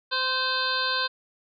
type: harmonic tone with a mistuned harmonic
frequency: 516 Hz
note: C5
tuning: 24 cents flat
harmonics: 1 / 2 / 3 / 5 / 6 / 7 / 8 / 9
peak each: -36 / -30 / -28 / -36 / -38 / -32 / -30 / -35 dBFS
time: 0.11-1.08 s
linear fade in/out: 20 ms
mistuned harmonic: 2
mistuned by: +16 cents
effects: none